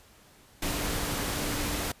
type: tone in noise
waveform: sine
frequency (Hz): 292.6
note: D4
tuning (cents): -6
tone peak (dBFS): -39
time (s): 0.62-1.92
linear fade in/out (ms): 5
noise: pink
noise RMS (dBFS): -31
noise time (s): 0.62-1.92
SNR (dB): -11
effects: pink hiss -57 dBFS RMS until 2 s + resampled to 32000 Hz